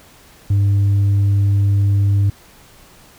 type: tone with tanh clipping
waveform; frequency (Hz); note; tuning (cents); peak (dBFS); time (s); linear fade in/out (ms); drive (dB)
sine; 100; G2; +35; -12; 0.5-2.3; 5; 2
effects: pink hiss -46 dBFS RMS until 3.18 s